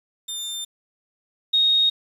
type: tone pair in turn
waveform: sawtooth / sine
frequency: 3601 / 3732 Hz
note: A7 / A#7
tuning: +39 / +1 cents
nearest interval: minor second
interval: 62 cents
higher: second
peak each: -25 / -15 dBFS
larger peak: second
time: 0.28-0.65 / 1.53-1.9 s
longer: neither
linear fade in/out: 10 ms
effects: resampled to 32000 Hz + 8-bit